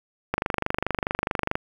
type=click train; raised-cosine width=0.5 ms; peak=-8 dBFS; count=31; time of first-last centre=0.34-1.555 s; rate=24.7 Hz; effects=7-bit